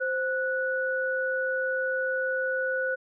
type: tone pair together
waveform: sine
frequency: 521.5 / 1475 Hz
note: C5 / F#6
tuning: -6 / -6 cents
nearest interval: octave + tritone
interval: 1800 cents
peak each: -28 dBFS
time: 0-2.96 s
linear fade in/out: 20 ms
effects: none